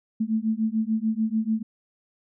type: beating tone pair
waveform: sine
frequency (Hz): 217.1 / 223.9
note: A3 / A3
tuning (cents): -23 / +30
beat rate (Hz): 6.8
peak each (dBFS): -25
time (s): 0.2-1.63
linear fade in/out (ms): 10
effects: none